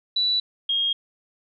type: tone pair in turn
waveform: sine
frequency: 3951 / 3248 Hz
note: B7 / G#7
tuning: 0 / -39 cents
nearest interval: minor third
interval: 339 cents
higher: first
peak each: -19 / -20 dBFS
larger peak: first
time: 0.16-0.4 / 0.69-0.93 s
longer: neither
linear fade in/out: 5 ms
effects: none